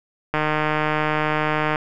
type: click train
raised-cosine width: 0.5 ms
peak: -6 dBFS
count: 218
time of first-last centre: 0.34-1.758 s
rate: 153 Hz
effects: none

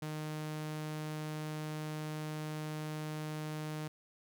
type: tone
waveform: sawtooth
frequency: 153.8 Hz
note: D#3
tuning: 20 cents flat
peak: -34 dBFS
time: 0.02-3.88 s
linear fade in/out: 5 ms
effects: none

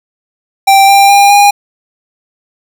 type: tone with pitch steps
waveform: square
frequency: 784 / 793.6 / 803.3 / 813.1 Hz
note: G5 / G5 / G5 / G#5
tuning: 0 / +21 / +42 / -37 cents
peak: -3 dBFS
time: 0.67-1.51 s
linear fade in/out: 10 ms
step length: 210 ms
effects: none

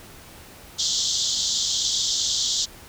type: band-pass noise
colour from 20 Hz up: pink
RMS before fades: -24 dBFS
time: 0.78-2.66 s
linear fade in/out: 20 ms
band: 3200 to 7400 Hz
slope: 96 dB/octave
effects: pink hiss -45 dBFS RMS until 2.88 s

